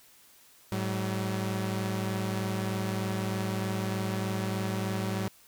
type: tone pair together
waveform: sawtooth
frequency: 106.63 / 190 Hz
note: G#2 / F#3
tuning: +46 / +46 cents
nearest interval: minor seventh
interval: 1000 cents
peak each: -28 dBFS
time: 0.72-5.28 s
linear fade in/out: 0 ms
effects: white hiss -58 dBFS RMS until 5.47 s